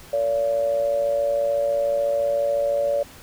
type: tone with amplitude modulation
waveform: sine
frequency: 572 Hz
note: D5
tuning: 46 cents flat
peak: -16 dBFS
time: 0.13-3.03 s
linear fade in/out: 5 ms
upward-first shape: sine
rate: 114 Hz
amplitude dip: 60%
effects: pink hiss -45 dBFS RMS until 3.22 s